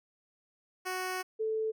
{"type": "tone pair in turn", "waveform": ["10% pulse", "sine"], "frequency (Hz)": [370, 439.1], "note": ["F#4", "A4"], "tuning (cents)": [0, -4], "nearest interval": "minor third", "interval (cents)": 296, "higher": "second", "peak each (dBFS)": [-25, -29], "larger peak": "first", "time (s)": [[0.85, 1.23], [1.39, 1.72]], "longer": "first", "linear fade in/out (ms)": 20, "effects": []}